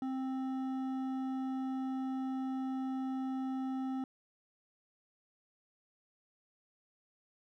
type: tone with hard clipping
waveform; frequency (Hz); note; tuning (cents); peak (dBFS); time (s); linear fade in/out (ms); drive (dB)
sine; 262.8; C4; +8; -36; 0.02-4.04; 2; 9
effects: none